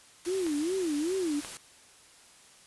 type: noise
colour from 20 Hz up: white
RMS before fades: -41 dBFS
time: 0.25-1.57 s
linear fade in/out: 0 ms
type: tone with vibrato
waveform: sine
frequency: 333.6 Hz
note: E4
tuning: 21 cents sharp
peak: -27 dBFS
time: 0.26-1.41 s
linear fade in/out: 20 ms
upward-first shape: sine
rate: 2.5 Hz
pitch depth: 250 cents each way
type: clicks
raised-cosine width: 0.3 ms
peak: -23 dBFS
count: 2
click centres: 0.466 / 1.448 s
effects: white hiss -56 dBFS RMS until 2.66 s + resampled to 24000 Hz